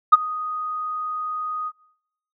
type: tone with ADSR envelope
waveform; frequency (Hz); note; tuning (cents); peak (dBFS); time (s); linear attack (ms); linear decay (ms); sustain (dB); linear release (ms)
sine; 1244.5; D#6; 0; -3; 0.12-1.72; 15; 24; -22; 48
effects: noise-tail reverb RT60 0.9 s tail -26 dB re dry + tanh soft clip ceiling 0 dBFS